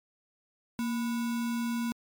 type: tone with sample-and-hold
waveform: sine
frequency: 233.6 Hz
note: A#3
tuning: 4 cents sharp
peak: -28 dBFS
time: 0.79-1.92 s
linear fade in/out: 0 ms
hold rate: 1225 Hz
effects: MP3 96 kbps